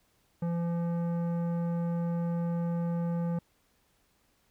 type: tone with tanh clipping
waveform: triangle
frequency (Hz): 170.4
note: F3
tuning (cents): -42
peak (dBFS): -30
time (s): 0.42-3.39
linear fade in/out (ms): 5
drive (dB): 17
effects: pink hiss -70 dBFS RMS until 4.5 s